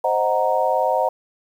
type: chord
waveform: sine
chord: C half-diminished seventh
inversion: none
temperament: equal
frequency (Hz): 523.3 / 622.3 / 740 / 932.3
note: C5 / Eb5 / Gb5 / Bb5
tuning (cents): 0 / 0 / 0 / 0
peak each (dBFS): -22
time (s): 0.04-1.09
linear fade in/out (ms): 5
effects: 8-bit